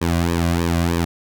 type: tone with flanger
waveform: sawtooth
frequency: 84.9 Hz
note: F2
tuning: 48 cents flat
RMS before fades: -19 dBFS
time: 0.01-1.05 s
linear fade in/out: 10 ms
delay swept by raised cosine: 1.4 to 2.32 ms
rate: 3.2 Hz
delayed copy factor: -0.85
effects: none